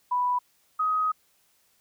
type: tone pair in turn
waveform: sine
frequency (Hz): 987.8 / 1259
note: B5 / D#6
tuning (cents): 0 / +20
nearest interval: major third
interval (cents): 420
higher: second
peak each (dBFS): -22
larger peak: neither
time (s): 0.11-0.39 / 0.79-1.12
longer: second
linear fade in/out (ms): 10
effects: white hiss -66 dBFS RMS until 1.8 s